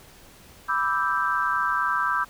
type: chord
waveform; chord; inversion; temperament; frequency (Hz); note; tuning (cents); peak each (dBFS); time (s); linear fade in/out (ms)
sine; E minor seventh; second; equal; 987.8 / 1174.7 / 1318.5 / 1568; B5 / D6 / E6 / G6; 0 / 0 / 0 / 0; -28 / -27 / -27 / -26; 0.68-2.25; 20
effects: pink hiss -50 dBFS RMS until 2.29 s